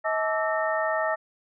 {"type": "tone cluster", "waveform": "sine", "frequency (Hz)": [638, 867, 1160, 1313, 1831], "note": ["D#5", "A5", "D6", "E6", "A#6"], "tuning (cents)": [43, -26, -22, -7, -32], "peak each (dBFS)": [-26, -31, -35, -31, -30], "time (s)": [0.04, 1.16], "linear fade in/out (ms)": 20, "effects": []}